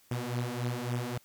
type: beating tone pair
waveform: sawtooth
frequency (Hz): 120 / 123.6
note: B2 / B2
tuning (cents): -49 / +2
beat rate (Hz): 3.6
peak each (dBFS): -31 / -30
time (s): 0.11-1.18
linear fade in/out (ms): 5
effects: white hiss -63 dBFS RMS until 1.24 s